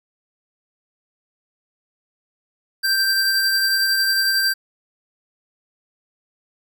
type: tone pair together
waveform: square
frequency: 1568 / 4715 Hz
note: G6 / D8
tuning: 0 / +6 cents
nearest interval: octave + perfect fifth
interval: 1906 cents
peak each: -20 dBFS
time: 2.83-4.54 s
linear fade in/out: 20 ms
effects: none